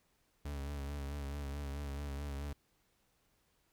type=tone with vibrato; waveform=40% pulse; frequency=70.9 Hz; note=C#2; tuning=40 cents sharp; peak=-38 dBFS; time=0.45-2.53 s; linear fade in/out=5 ms; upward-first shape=sine; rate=4.6 Hz; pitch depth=42 cents each way; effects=pink hiss -75 dBFS RMS until 3.72 s